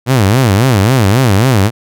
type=tone with vibrato; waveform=sawtooth; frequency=113.3 Hz; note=A#2; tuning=49 cents flat; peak=-3 dBFS; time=0.06-1.71 s; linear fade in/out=50 ms; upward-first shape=sine; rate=3.7 Hz; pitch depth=300 cents each way; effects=none